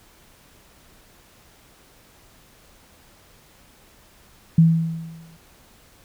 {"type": "tone with exponential decay", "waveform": "sine", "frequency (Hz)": 163.9, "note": "E3", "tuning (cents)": -10, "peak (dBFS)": -8, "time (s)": [4.58, 5.37], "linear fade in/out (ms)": 5, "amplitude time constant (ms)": 170, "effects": ["pink hiss -53 dBFS RMS until 6.04 s"]}